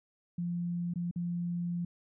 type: tone with dropouts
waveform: sine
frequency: 173.6 Hz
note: F3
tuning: 10 cents flat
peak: -31 dBFS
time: 0.38-1.85 s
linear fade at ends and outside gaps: 5 ms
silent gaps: 0.938-0.957 / 1.112-1.159 s
effects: none